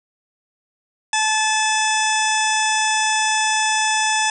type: harmonic tone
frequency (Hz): 868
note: A5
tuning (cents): -24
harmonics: 1 / 2 / 3 / 4 / 6 / 7 / 8 / 9 / 10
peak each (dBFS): -20 / -23 / -25 / -26 / -28 / -28 / -29 / -30 / -30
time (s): 1.13-4.3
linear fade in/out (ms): 2
effects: none